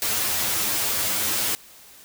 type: noise with comb filter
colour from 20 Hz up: white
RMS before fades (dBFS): -24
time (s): 0.02-1.55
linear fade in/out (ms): 0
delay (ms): 9.4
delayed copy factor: +0.95
effects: white hiss -48 dBFS RMS until 2.04 s